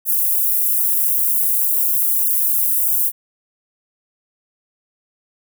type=high-pass noise; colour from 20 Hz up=white; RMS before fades=-17 dBFS; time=0.05-3.12 s; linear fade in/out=50 ms; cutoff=11000 Hz; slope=24 dB/octave; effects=none